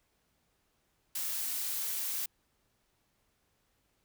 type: noise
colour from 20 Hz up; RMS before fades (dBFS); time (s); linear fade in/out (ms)
blue; -35; 1.15-2.26; 5
effects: pink hiss -75 dBFS RMS until 4.04 s